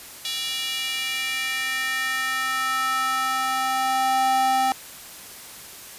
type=tone with high-pass filter sweep; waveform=square; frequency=261.6 Hz; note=C4; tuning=in tune; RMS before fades=-24 dBFS; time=0.25-4.72 s; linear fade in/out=0 ms; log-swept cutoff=3400 to 670 Hz; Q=2.9; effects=white hiss -41 dBFS RMS until 5.98 s + resampled to 32000 Hz